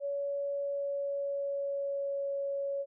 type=tone with pitch glide; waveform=sine; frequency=564 to 557.5 Hz; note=C#5 to C#5; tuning=+30 to +10 cents; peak=-31 dBFS; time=0-2.86 s; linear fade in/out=50 ms; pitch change=-20 cents; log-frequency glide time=0.56-2.31 s; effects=none